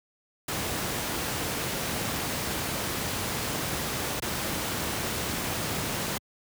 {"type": "noise with dropouts", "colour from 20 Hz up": "pink", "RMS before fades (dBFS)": -30, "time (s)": [0.48, 6.18], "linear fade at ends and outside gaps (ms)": 5, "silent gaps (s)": [4.2, 4.221], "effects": ["high-pass 80 Hz 12 dB/octave"]}